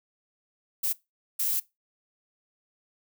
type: noise bursts at uneven times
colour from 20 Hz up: violet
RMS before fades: -27 dBFS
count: 2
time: 0.83-0.93 / 1.39-1.6 s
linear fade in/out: 10 ms
effects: noise-tail reverb RT60 0.2 s tail -20 dB re dry